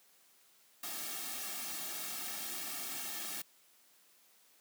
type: noise with comb filter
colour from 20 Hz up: white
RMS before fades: -41 dBFS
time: 0.83-3.42 s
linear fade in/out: 5 ms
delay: 2 ms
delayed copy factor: -0.75
effects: white hiss -66 dBFS RMS until 4.6 s + high-pass 200 Hz 12 dB/octave